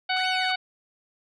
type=harmonic tone; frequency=745 Hz; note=F#5; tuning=12 cents sharp; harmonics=1 / 2 / 3 / 4 / 5 / 6; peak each=-27 / -29 / -30 / -32 / -33 / -33 dBFS; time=0.09-0.56 s; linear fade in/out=10 ms
type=linear two-way sweep; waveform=sawtooth; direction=up then down; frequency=1100 to 3184 to 1100 Hz; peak=-36 dBFS; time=0.16-0.52 s; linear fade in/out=5 ms; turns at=0.28 s
effects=resampled to 24000 Hz